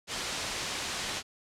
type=low-pass noise; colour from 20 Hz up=white; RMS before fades=-35 dBFS; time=0.07-1.23 s; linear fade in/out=50 ms; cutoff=6000 Hz; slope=12 dB/octave; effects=low-pass 10000 Hz 12 dB/octave